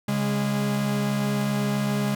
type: tone pair together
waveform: 45% pulse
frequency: 138 / 205.5 Hz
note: C#3 / G#3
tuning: -7 / -18 cents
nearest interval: perfect fifth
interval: 689 cents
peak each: -27 / -24 dBFS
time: 0.08-2.15 s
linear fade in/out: 5 ms
effects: none